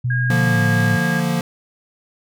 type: tone with pitch glide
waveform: sine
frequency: 123.47 to 111.28 Hz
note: B2 to A2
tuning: 0 to +20 cents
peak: -17 dBFS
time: 0.04-0.97 s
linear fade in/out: 10 ms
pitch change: -180 cents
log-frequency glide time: 0.45-0.59 s
type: tone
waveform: sine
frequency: 1631 Hz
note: G#6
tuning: 32 cents flat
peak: -21 dBFS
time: 0.1-1.2 s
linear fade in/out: 5 ms
type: chord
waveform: square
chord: Bb major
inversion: first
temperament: equal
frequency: 146.83 / 174.61 / 233.1 Hz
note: D3 / F3 / Bb3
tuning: 0 / 0 / 0 cents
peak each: -24 / -21 / -24 dBFS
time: 0.3-1.41 s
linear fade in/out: 2 ms
effects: none